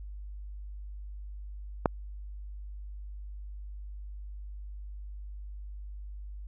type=click; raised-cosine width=1 ms; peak=-8 dBFS; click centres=1.858 s; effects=added 50 Hz sine -39 dBFS peak until 6.47 s